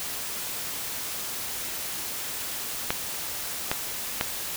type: clicks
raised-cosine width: 0.3 ms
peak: -7 dBFS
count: 3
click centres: 2.905 / 3.715 / 4.211 s
effects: white hiss -33 dBFS RMS until 4.56 s